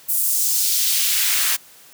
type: noise with high-pass filter sweep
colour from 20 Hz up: white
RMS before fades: -19 dBFS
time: 0.08-1.57 s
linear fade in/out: 20 ms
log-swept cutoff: 11000 to 1300 Hz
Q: 1.1
effects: white hiss -47 dBFS RMS until 1.93 s + high-pass 100 Hz 12 dB/octave